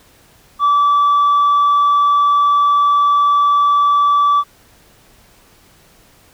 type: tone with tanh clipping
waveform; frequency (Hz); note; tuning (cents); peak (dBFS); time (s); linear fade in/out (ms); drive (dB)
sine; 1156; D6; -28; -10; 0.59-4.44; 50; 1
effects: pink hiss -49 dBFS RMS until 6.33 s